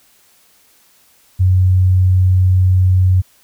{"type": "tone", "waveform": "sine", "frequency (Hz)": 92.5, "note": "F#2", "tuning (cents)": 0, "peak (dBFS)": -8, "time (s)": [1.39, 3.22], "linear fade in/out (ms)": 20, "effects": ["white hiss -52 dBFS RMS until 3.43 s"]}